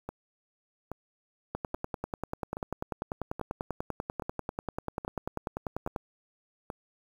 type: two click trains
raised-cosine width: 1 ms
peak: -22 / -18 dBFS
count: 9 / 46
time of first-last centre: 0.09-6.702 / 1.55-5.962 s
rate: 1.21 / 10.2 Hz
effects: 8-bit